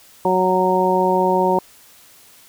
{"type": "harmonic tone", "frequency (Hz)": 185, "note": "F#3", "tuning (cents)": 0, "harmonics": [1, 2, 3, 4, 5], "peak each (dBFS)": [-23, -19, -21, -23, -18], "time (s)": [0.25, 1.59], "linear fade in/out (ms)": 2, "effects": ["white hiss -48 dBFS RMS until 2.48 s"]}